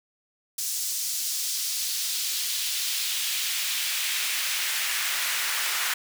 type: noise with high-pass filter sweep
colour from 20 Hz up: pink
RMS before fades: -28 dBFS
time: 0.58-5.94 s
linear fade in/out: 5 ms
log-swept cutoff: 6200 to 1500 Hz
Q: 1.2
effects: none